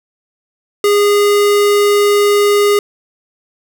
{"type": "tone", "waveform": "square", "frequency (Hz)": 410, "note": "G#4", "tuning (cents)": -22, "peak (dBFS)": -9, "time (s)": [0.84, 2.79], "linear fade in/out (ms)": 2, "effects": []}